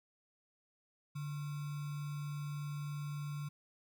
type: tone with sample-and-hold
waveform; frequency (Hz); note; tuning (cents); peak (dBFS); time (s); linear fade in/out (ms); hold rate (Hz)
sine; 146.1; D3; -9; -38; 1.15-3.49; 10; 1225
effects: none